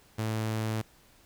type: tone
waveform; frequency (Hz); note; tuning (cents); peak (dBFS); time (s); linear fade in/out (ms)
sawtooth; 110; A2; 0; -25; 0.18-0.82; 10
effects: pink hiss -60 dBFS RMS until 1.25 s